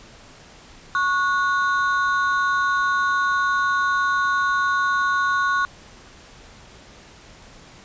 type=ring-modulated tone; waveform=triangle; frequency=1282 Hz; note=E6; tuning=49 cents flat; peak=-13 dBFS; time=0.95-5.65 s; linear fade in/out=0 ms; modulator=177 Hz; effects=pink hiss -46 dBFS RMS until 7.84 s + resampled to 16000 Hz